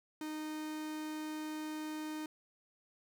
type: tone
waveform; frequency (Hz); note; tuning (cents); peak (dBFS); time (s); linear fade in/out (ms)
45% pulse; 308.5; D#4; -15; -39; 0.21-2.26; 2
effects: none